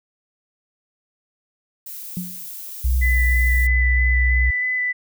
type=noise; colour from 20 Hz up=violet; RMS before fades=-34 dBFS; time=1.86-3.67 s; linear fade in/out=5 ms
type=tone with exponential decay; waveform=sine; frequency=180 Hz; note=F#3; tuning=47 cents flat; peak=-21 dBFS; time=2.17-2.47 s; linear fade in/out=0 ms; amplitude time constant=65 ms
type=tone; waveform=sine; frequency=62.9 Hz; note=B1; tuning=32 cents sharp; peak=-15 dBFS; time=2.84-4.51 s; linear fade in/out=10 ms
type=tone with vibrato; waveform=sine; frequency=1998 Hz; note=B6; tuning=20 cents sharp; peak=-19 dBFS; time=3.01-4.93 s; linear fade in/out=20 ms; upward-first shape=square; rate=3.1 Hz; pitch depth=8 cents each way
effects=none